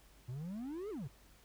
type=exponential two-way sweep; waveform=triangle; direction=up then down; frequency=116.54 to 448.1 to 116.54 Hz; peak=-38 dBFS; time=0.28-1.08 s; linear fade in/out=10 ms; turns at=0.9 s; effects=added 50 Hz sine -63 dBFS peak until 1.44 s + pink hiss -65 dBFS RMS until 1.44 s